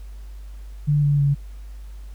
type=tone with pitch steps; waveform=sine; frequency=146.83 / 144.22 / 141.66 Hz; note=D3 / D3 / C#3; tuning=0 / -31 / +38 cents; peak=-15 dBFS; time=0.87-1.35 s; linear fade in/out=20 ms; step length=160 ms; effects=added 50 Hz sine -34 dBFS peak until 2.14 s + pink hiss -56 dBFS RMS until 2.14 s